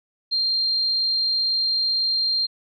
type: tone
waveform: sine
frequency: 4186 Hz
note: C8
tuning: in tune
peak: -19 dBFS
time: 0.31-2.47 s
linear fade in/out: 20 ms
effects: none